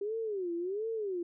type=tone with vibrato; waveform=sine; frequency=392 Hz; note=G4; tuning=in tune; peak=-32 dBFS; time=0.01-1.23 s; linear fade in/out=5 ms; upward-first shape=sine; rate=1.4 Hz; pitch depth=250 cents each way; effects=none